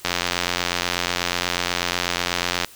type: click train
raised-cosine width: 0.2 ms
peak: -3 dBFS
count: 230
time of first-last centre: 0.05-2.646 s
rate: 88.2 Hz
effects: white hiss -46 dBFS RMS until 2.75 s